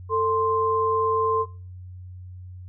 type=tone pair together; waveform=sine; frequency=445.2 / 1046 Hz; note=A4 / C6; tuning=+20 / -1 cents; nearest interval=octave + minor third; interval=1479 cents; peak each=-22 dBFS; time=0.09-1.46 s; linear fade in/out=50 ms; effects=noise-tail reverb RT60 0.4 s tail -20 dB re dry + added 91 Hz sine -37 dBFS peak until 2.68 s